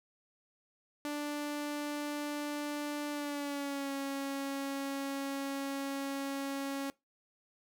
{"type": "tone with pitch glide", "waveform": "sawtooth", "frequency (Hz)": [293.7, 275.6], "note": ["D4", "C#4"], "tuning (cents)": [0, -10], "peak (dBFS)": -31, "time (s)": [1.05, 6.9], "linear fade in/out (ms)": 0, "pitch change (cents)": -110, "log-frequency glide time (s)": [3.11, 3.92], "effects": ["noise-tail reverb RT60 0.2 s tail -22 dB re dry"]}